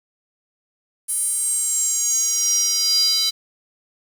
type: tone with high-pass filter sweep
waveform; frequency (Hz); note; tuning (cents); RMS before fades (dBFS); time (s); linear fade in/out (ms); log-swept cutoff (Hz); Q
square; 440; A4; 0; -20; 1.08-3.31; 20; 9800 to 4300; 9
effects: 8-bit